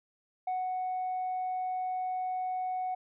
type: tone with ADSR envelope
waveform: sine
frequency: 740 Hz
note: F#5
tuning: in tune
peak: -27 dBFS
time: 0.47-2.95 s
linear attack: 6 ms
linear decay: 190 ms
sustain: -2 dB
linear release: 9 ms
effects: tanh soft clip ceiling -28 dBFS